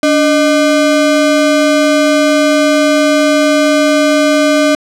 square ring-modulated tone, 452.2 Hz, A4, 47 cents sharp, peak -5 dBFS, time 0.03-4.75 s, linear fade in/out 2 ms, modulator 163 Hz, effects low-pass 8000 Hz 12 dB/octave

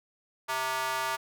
square tone with high-pass filter, 130.81 Hz, C3, in tune, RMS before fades -31 dBFS, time 0.48-1.17 s, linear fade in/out 20 ms, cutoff 1000 Hz, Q 2, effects none

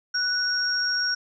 sine tone pair together, 1480 / 5567 Hz, F#6 / F8, 0 / -6 cents, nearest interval octave + major seventh, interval 2294 cents, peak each -26 / -24 dBFS, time 0.14-1.15 s, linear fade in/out 10 ms, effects none

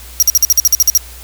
sawtooth tone bursts, 5710 Hz, F8, 37 cents sharp, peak -3 dBFS, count 11, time 0.2-0.975 s, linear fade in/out 0 ms, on 25 ms, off 50 ms, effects added 60 Hz sine -33 dBFS peak until 1.23 s + white hiss -36 dBFS RMS until 1.23 s

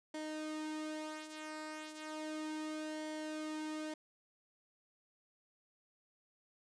sawtooth tone with flanger, 309.2 Hz, D#4, 11 cents flat, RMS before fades -43 dBFS, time 0.14-3.94 s, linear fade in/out 5 ms, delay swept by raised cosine 0.76 to 3.56 ms, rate 0.34 Hz, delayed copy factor -0.55, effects resampled to 22050 Hz

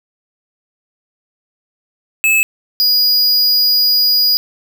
square tone pair in turn, 2601 / 4900 Hz, E7 / D#8, -24 / -27 cents, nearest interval major seventh, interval 1097 cents, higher second, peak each -10 dBFS, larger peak neither, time 2.24-2.43 / 2.8-4.37 s, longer second, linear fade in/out 0 ms, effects none

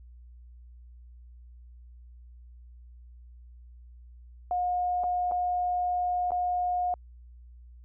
sine tone with dropouts, 718 Hz, F5, 48 cents sharp, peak -25 dBFS, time 4.51-6.94 s, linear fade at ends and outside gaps 1 ms, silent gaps 5.036-5.04 / 5.313-5.319 / 6.307-6.318 s, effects added 60 Hz sine -47 dBFS peak until 7.84 s

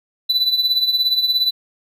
triangle tone with tremolo, 3984 Hz, B7, 14 cents sharp, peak -10 dBFS, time 0.29-1.51 s, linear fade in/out 10 ms, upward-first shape triangle, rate 17 Hz, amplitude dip 75%, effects none

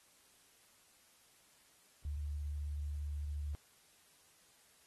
sine tone with vibrato, 73.42 Hz, D2, in tune, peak -37 dBFS, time 2.05-3.55 s, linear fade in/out 0 ms, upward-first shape square, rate 18 Hz, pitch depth 12 cents each way, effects white hiss -67 dBFS RMS until 4.86 s + AAC 32 kbps

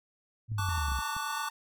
sine exponential sweep, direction down, 115.8 to 59.9 Hz, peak -30 dBFS, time 0.48-1.02 s, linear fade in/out 50 ms
clicks, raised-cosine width 5 ms, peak -32 dBFS, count 8, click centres 0.518 / 0.594 / 0.688 / 0.779 / 0.885 / 0.919 / 0.989 / 1.166 s
square chord, D major seventh, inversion second, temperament equal with one note detuned, 880 / 1128.1 / 1174.7 / 1480 Hz, A5 / C#6 / D6 / F#6, 0 / +30 / 0 / 0 cents, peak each -39 dBFS, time 0.58-1.49 s, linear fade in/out 5 ms
sawtooth tone with tremolo, 909 Hz, A#5, 44 cents flat, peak -35 dBFS, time 0.69-1.5 s, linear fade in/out 2 ms, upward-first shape triangle, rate 3.3 Hz, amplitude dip 70%
effects none

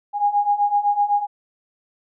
sine beating tone pair, 815 / 822.9 Hz, G#5 / G#5, -33 / -16 cents, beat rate 7.9 Hz, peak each -21 / -18 dBFS, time 0.13-1.27 s, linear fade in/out 50 ms, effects none

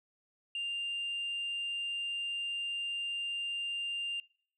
sine tone, 2795 Hz, F7, 1 cent sharp, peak -32 dBFS, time 0.55-4.2 s, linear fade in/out 2 ms, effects noise-tail reverb RT60 0.6 s tail -25 dB re dry + tanh soft clip ceiling -31 dBFS

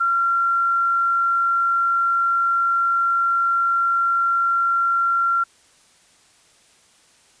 sine tone, 1372 Hz, F6, 31 cents flat, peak -16 dBFS, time 0-5.44 s, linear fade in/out 10 ms, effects white hiss -55 dBFS RMS until 7.4 s + resampled to 22050 Hz

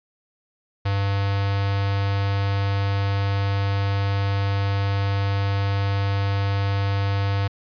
square tone with notch filter, 99.4 Hz, G2, 25 cents sharp, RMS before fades -22 dBFS, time 0.85-7.48 s, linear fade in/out 10 ms, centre 240 Hz, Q 0.72, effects resampled to 11025 Hz

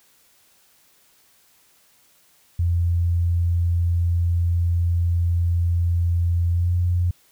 sine tone with pitch glide, 86 to 88.26 Hz, F2 to F2, -26 to +19 cents, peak -17 dBFS, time 2.59-7.11 s, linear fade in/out 5 ms, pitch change +45 cents, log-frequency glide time 6.52-6.72 s, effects white hiss -58 dBFS RMS until 7.31 s

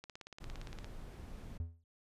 click train, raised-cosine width 0.2 ms, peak -31 dBFS, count 15, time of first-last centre 0.04-0.845 s, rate 17.4 Hz
brown noise, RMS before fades -47 dBFS, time 0.4-1.58 s, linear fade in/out 10 ms
triangle tone with exponential decay, 83.4 Hz, E2, 21 cents sharp, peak -31 dBFS, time 1.6-1.84 s, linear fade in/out 0 ms, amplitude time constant 51 ms
effects resampled to 32000 Hz

